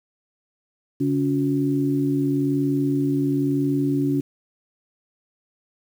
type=tone cluster; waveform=sine; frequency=141.2 / 281.5 / 362.5 Hz; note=C#3 / C#4 / F#4; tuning=+32 / +27 / -35 cents; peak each=-25 / -20 / -28 dBFS; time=1-4.21 s; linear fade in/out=10 ms; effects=8-bit